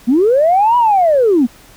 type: linear two-way sweep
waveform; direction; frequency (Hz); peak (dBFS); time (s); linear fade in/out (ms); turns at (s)
sine; up then down; 220 to 987.8 to 220; -7; 0.07-1.47; 20; 0.77
effects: tanh soft clip ceiling -3 dBFS + pink hiss -43 dBFS RMS until 1.76 s